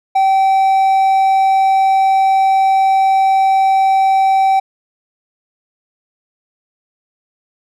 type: tone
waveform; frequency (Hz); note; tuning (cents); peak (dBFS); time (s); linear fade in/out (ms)
triangle; 772; G5; -27; -7; 0.15-4.6; 10
effects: none